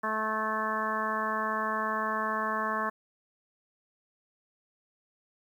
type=harmonic tone with a mistuned harmonic; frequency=217.5 Hz; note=A3; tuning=20 cents flat; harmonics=1 / 2 / 3 / 4 / 5 / 6 / 7 / 8; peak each=-38 / -40 / -37 / -39 / -31 / -38 / -39 / -36 dBFS; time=0.03-2.9 s; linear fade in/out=10 ms; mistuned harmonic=7; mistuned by=+16 cents; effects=10-bit